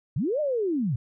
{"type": "linear two-way sweep", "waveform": "sine", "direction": "up then down", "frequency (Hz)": [103.83, 622, 103.83], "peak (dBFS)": -23, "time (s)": [0.16, 0.96], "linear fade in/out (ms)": 5, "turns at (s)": 0.4, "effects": []}